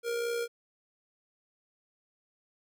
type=tone with amplitude modulation; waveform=square; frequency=470.4 Hz; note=A#4; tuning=16 cents sharp; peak=-29 dBFS; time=0.03-0.48 s; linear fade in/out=50 ms; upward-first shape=sine; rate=63.9 Hz; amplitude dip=40%; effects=none